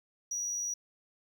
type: tone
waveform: triangle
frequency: 5800 Hz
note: F#8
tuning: 35 cents flat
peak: -31 dBFS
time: 0.31-0.74 s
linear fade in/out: 5 ms
effects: none